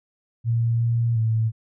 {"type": "tone with pitch steps", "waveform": "sine", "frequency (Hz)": [116.1, 116.9, 111.8], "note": ["A#2", "A#2", "A2"], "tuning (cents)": [-7, 5, 28], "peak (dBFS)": -18, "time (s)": [0.44, 1.52], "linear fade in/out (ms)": 50, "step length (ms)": 360, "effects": []}